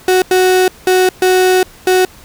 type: tone bursts at uneven times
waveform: 35% pulse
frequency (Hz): 370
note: F#4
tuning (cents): 0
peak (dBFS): -6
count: 5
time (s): 0.08-0.22 / 0.31-0.68 / 0.87-1.09 / 1.22-1.63 / 1.87-2.05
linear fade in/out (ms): 2
effects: pink hiss -40 dBFS RMS until 2.24 s